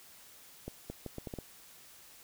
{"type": "accelerating click train", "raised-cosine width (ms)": 2, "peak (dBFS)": -26, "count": 7, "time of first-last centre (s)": [0.68, 1.387], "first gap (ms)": 220, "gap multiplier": 0.74, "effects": ["white hiss -56 dBFS RMS until 2.23 s"]}